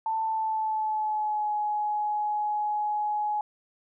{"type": "tone with pitch glide", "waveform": "sine", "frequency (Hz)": [887, 840.6], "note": ["A5", "G#5"], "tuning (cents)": [14, 21], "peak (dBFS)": -25, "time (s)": [0.06, 3.41], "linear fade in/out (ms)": 2, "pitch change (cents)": -93, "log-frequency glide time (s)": [0.23, 1.53], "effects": []}